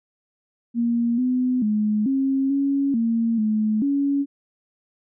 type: tone with pitch steps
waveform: sine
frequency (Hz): 235.2 / 252.4 / 211.9 / 269.4 / 277.6 / 229.2 / 215.3 / 280.7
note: A#3 / B3 / G#3 / C#4 / C#4 / A#3 / A3 / C#4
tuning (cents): +16 / +38 / +35 / -49 / +3 / -29 / -37 / +22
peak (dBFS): -18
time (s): 0.74-4.26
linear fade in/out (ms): 50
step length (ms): 440
effects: none